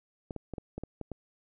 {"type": "clicks", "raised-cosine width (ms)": 2, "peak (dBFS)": -24, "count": 8, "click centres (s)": [0.308, 0.363, 0.537, 0.582, 0.78, 0.836, 1.013, 1.117], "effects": []}